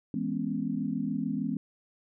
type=chord; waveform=sine; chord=C# minor seventh; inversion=first; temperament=equal with one note detuned; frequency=164.81 / 207.7 / 246.9 / 273.5 Hz; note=E3 / G#3 / B3 / C#4; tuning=0 / 0 / 0 / -23 cents; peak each=-36 / -33 / -33 / -34 dBFS; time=0.14-1.57 s; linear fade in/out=2 ms; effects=none